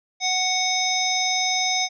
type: harmonic tone with a mistuned harmonic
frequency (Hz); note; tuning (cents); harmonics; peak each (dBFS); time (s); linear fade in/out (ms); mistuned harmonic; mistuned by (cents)
740; F#5; 0; 1 / 3 / 5 / 7 / 8; -26 / -26 / -27 / -26 / -27; 0.2-1.89; 50; 8; +74
effects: none